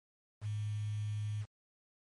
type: tone with quantisation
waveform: sine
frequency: 105.4 Hz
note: G#2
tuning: 26 cents sharp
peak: -34 dBFS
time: 0.41-1.46 s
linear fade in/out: 50 ms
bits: 9
effects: MP3 48 kbps